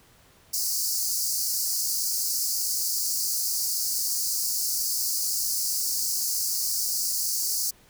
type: high-pass noise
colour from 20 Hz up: pink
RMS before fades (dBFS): -27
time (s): 0.53-7.71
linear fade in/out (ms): 10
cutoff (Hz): 4500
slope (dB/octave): 96
effects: pink hiss -57 dBFS RMS until 7.89 s